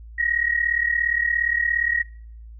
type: tone pair together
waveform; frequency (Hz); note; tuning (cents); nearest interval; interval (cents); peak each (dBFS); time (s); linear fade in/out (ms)
sine; 1874 / 1911.2; A#6 / A#6; +9 / +43; unison; 34; -22; 0.18-2.03; 10
effects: noise-tail reverb RT60 0.6 s tail -26 dB re dry + added 56 Hz sine -38 dBFS peak until 2.59 s